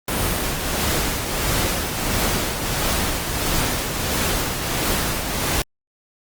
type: noise with tremolo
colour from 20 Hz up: pink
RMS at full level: -20 dBFS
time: 0.08-5.62 s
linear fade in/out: 2 ms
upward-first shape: triangle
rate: 1.5 Hz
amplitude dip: 50%
effects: Opus 32 kbps